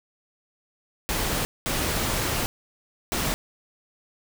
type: noise bursts at uneven times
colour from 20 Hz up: pink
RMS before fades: -26 dBFS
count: 3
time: 1.09-1.45 / 1.66-2.46 / 3.12-3.34 s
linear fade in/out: 0 ms
effects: none